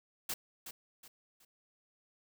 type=noise with echo; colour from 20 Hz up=white; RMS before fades=-37 dBFS; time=0.29-0.34 s; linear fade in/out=5 ms; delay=370 ms; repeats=3; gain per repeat=-9 dB; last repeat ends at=1.45 s; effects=none